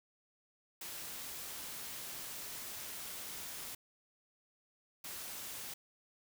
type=noise bursts at uneven times; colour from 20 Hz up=white; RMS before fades=-45 dBFS; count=2; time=0.81-3.75 / 5.04-5.74 s; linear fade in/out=5 ms; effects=none